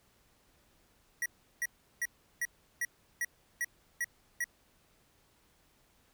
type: tone bursts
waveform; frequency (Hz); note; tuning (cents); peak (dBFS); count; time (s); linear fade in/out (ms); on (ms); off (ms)
square; 1924; B6; -46; -31; 9; 1.22-4.442; 2; 38; 360
effects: pink hiss -68 dBFS RMS until 6.13 s